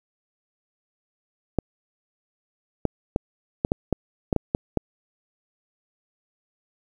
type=clicks; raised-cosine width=2 ms; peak=-7 dBFS; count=10; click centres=1.587 / 2.853 / 3.161 / 3.649 / 3.719 / 3.927 / 4.328 / 4.363 / 4.549 / 4.773 s; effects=8-bit